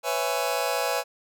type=chord; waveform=sawtooth; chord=C# minor seventh; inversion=third; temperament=just; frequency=498.9 / 554.4 / 665.2 / 831.5 Hz; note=B4 / C#5 / E5 / G#5; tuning=+17 / 0 / +16 / +2 cents; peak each=-26 dBFS; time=0.03-1.04 s; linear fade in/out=50 ms; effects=none